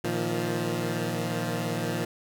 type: chord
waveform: 15% pulse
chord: Bb suspended fourth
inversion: none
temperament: equal with one note detuned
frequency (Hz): 116.54 / 157.37 / 174.61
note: Bb2 / Eb3 / F3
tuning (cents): 0 / +20 / 0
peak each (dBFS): -25 / -26 / -25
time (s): 0.04-2.05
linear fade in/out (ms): 5
effects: none